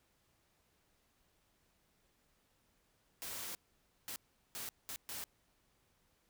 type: noise bursts at uneven times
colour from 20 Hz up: white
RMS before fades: -44 dBFS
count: 5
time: 3.22-3.55 / 4.08-4.16 / 4.55-4.69 / 4.89-4.96 / 5.09-5.24 s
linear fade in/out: 0 ms
effects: pink hiss -75 dBFS RMS until 6.29 s